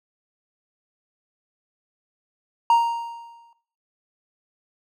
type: tone with exponential decay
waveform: triangle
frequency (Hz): 932.3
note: A#5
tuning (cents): 0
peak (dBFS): -10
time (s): 2.7-3.53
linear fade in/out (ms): 2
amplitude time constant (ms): 180
effects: noise-tail reverb RT60 0.6 s tail -17 dB re dry